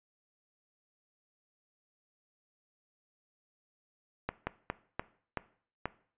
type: slowing click train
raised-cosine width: 0.5 ms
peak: -17 dBFS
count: 6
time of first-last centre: 4.29-5.856 s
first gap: 180 ms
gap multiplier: 1.28
effects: noise-tail reverb RT60 0.5 s tail -18 dB re dry + resampled to 8000 Hz